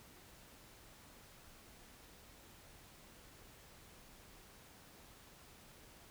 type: silence
effects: pink hiss -60 dBFS RMS until 6.1 s